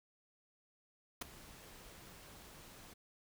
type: noise with ADSR envelope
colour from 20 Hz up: pink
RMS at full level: -36 dBFS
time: 1.21-2.94 s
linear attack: 9 ms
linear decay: 8 ms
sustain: -20 dB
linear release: 11 ms
effects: none